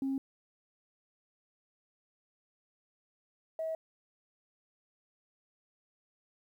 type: tone pair in turn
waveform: sine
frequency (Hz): 270 / 643.3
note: C#4 / E5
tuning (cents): -45 / -42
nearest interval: octave + minor third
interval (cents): 1503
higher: second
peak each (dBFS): -29 / -32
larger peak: first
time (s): 0.02-0.18 / 3.59-3.75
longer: neither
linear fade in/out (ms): 2
effects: tanh soft clip ceiling -27 dBFS + 11-bit